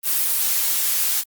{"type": "noise", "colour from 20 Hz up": "blue", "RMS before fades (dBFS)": -20, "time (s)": [0.03, 1.24], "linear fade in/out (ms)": 50, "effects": ["Opus 32 kbps"]}